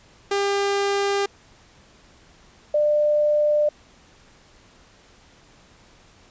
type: tone pair in turn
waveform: sawtooth / sine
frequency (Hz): 400 / 596.6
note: G4 / D5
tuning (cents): +35 / +27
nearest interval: perfect fifth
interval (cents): 692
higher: second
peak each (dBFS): -16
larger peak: neither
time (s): 0.31-1.26 / 2.74-3.69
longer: neither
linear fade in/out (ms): 5
effects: pink hiss -53 dBFS RMS until 6.3 s + resampled to 16000 Hz